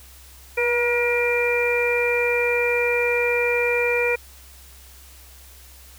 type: harmonic tone with a mistuned harmonic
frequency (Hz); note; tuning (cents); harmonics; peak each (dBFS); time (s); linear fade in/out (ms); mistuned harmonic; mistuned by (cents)
476.7; A#4; +39; 1 / 2 / 3 / 4 / 5; -21 / -31 / -31 / -30 / -22; 0.57-4.16; 10; 1; +22
effects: added 65 Hz sine -46 dBFS peak until 5.98 s + white hiss -48 dBFS RMS until 5.98 s